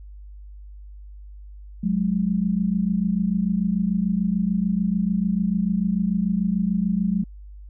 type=tone pair together; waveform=sine; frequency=182.4 / 209.2 Hz; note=F#3 / G#3; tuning=-24 / +13 cents; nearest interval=major second; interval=237 cents; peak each=-22 dBFS; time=1.83-7.24 s; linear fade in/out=10 ms; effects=added 50 Hz sine -38 dBFS peak until 7.69 s